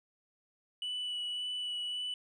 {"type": "tone with vibrato", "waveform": "sine", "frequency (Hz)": 2960, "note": "F#7", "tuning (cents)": 0, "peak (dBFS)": -32, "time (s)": [0.82, 2.14], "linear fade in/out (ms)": 2, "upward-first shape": "sine", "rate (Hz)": 1.8, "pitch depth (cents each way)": 12, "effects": ["tanh soft clip ceiling -33 dBFS"]}